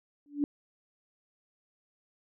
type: tone with exponential growth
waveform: sine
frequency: 289.3 Hz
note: D4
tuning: 26 cents flat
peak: -21 dBFS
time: 0.26-0.44 s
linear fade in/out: 1 ms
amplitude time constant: 37 ms
effects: none